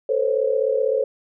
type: tone cluster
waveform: sine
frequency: 442.6 / 510 / 546 Hz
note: A4 / C5 / C#5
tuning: +10 / -44 / -26 cents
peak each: -22 dBFS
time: 0.09-1.04 s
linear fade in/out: 5 ms
effects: none